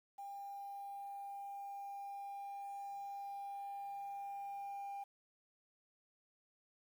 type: tone with level ramp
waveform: sine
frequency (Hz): 799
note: G5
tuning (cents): +33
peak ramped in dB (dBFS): -44 to -40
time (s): 0.18-5.04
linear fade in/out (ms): 10
effects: tanh soft clip ceiling -41 dBFS + 11-bit